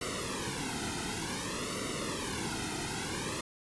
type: noise with flanger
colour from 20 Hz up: pink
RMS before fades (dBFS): -36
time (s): 0.01-3.41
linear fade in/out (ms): 5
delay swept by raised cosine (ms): 1.2 to 1.78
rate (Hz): 0.55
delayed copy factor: -0.95
effects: resampled to 24000 Hz